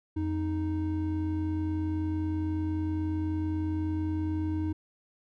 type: tone pair together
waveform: triangle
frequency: 87.3 / 311.1 Hz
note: F2 / D#4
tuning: 0 / 0 cents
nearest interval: octave + minor seventh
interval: 2200 cents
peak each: -29 / -28 dBFS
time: 0.16-4.73 s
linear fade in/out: 10 ms
effects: none